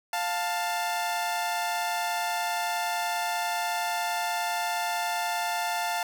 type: tone pair together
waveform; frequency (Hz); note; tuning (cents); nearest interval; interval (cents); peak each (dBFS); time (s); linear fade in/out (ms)
sawtooth; 701.9 / 885; F5 / A5; +9 / +10; major third; 401; -26 / -26; 0.13-6.03; 2
effects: none